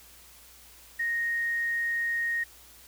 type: tone with quantisation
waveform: sine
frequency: 1864 Hz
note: A#6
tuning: 1 cent flat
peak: -26 dBFS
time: 0.99-2.44 s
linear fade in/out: 10 ms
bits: 9
effects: added 60 Hz sine -60 dBFS peak until 2.87 s + white hiss -53 dBFS RMS until 2.87 s